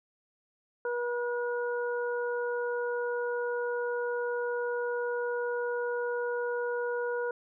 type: harmonic tone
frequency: 482.6 Hz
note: B4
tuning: 40 cents flat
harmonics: 1 / 2 / 3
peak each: -30 / -39 / -37 dBFS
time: 0.85-7.31 s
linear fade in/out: 2 ms
effects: none